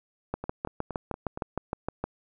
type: two click trains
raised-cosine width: 1 ms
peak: -21 / -15 dBFS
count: 5 / 12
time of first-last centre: 0.44-1.375 / 0.34-2.04 s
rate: 4.28 / 6.47 Hz
effects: none